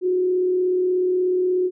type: tone with frequency modulation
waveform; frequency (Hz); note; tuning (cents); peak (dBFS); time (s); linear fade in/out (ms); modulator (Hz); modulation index
sine; 365.3; F#4; -22; -17; 0.01-1.71; 50; 36.6; 0.24
effects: none